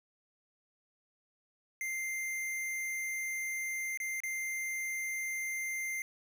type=tone with dropouts; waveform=square; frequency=2093 Hz; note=C7; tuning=in tune; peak=-35 dBFS; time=1.81-6.02 s; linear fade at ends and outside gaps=1 ms; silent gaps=3.974-4.001 / 4.203-4.235 s; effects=12-bit